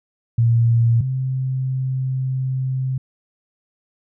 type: tone pair in turn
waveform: sine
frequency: 116.54 / 130.81 Hz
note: A#2 / C3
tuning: 0 / 0 cents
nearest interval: major second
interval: 200 cents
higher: second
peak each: -12 / -19 dBFS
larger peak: first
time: 0.38-1.01 / 1.01-2.98 s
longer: second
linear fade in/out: 5 ms
effects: none